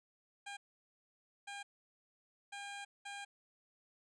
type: tone bursts at uneven times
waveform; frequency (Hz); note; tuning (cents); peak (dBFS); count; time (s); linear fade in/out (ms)
15% pulse; 805; G5; +46; -38; 4; 0.46-0.57 / 1.47-1.63 / 2.52-2.85 / 3.05-3.25; 10
effects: resampled to 22050 Hz